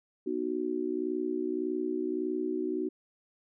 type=chord; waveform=sine; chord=B major; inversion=none; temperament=just; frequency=246.9 / 308.7 / 370.4 Hz; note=B3 / D#4 / F#4; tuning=0 / -14 / +2 cents; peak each=-37 / -33 / -32 dBFS; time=0.26-2.89 s; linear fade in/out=10 ms; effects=none